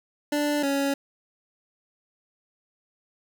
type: tone pair in turn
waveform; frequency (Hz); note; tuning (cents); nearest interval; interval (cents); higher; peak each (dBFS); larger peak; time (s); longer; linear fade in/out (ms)
25% pulse; 293.7 / 278.3; D4 / C#4; 0 / +7; minor second; 93; first; -19; neither; 0.32-0.63 / 0.63-0.94; neither; 5
effects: none